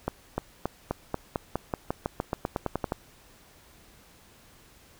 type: accelerating click train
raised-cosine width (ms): 1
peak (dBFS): -13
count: 18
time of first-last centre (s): 0.08-2.921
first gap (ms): 300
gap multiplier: 0.92
effects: pink hiss -56 dBFS RMS until 4.99 s